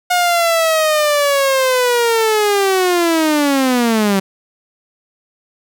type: linear sweep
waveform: sawtooth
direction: down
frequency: 721 to 190 Hz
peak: -8 dBFS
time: 0.1-4.2 s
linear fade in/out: 10 ms
effects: none